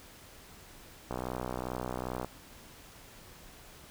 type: click train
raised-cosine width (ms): 1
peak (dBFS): -21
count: 72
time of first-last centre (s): 1.11-2.246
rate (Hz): 62.5
effects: pink hiss -53 dBFS RMS until 3.9 s